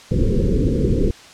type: low-pass noise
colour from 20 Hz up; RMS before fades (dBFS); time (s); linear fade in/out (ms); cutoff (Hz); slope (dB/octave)
pink; -17; 0.11-1.11; 2; 510; 96
effects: white hiss -42 dBFS RMS until 1.33 s + low-pass 6000 Hz 12 dB/octave